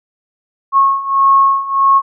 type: beating tone pair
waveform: sine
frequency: 1092 / 1093.6 Hz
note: C#6 / C#6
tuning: -26 / -24 cents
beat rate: 1.6 Hz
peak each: -13 / -10 dBFS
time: 0.72-2.02 s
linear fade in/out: 50 ms
effects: none